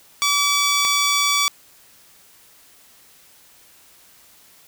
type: tone pair in turn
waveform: 10% pulse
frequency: 1148 / 1148 Hz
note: D6 / D6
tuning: -40 / -40 cents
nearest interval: unison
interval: 0 cents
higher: neither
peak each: -8 dBFS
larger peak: neither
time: 0.22-0.85 / 0.85-1.48 s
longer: neither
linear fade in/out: 0 ms
effects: white hiss -51 dBFS RMS until 4.67 s